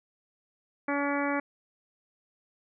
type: harmonic tone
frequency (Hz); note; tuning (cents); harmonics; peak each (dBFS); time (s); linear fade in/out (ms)
284.3; C#4; +44; 1 / 2 / 3 / 4 / 5 / 6 / 7 / 8; -30 / -33 / -35 / -36 / -37 / -38 / -38 / -39; 0.88-1.4; 5
effects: none